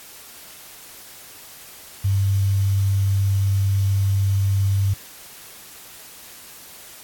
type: tone with quantisation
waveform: sine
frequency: 98 Hz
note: G2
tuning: in tune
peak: -16 dBFS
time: 2.04-4.94 s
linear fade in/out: 10 ms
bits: 7
effects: white hiss -42 dBFS RMS until 7.03 s + AAC 64 kbps